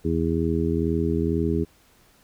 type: harmonic tone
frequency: 82.1 Hz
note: E2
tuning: 6 cents flat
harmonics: 1 / 2 / 3 / 4 / 5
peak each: -27 / -27 / -27 / -27 / -27 dBFS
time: 0.04-1.65 s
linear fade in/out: 20 ms
effects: pink hiss -58 dBFS RMS until 2.23 s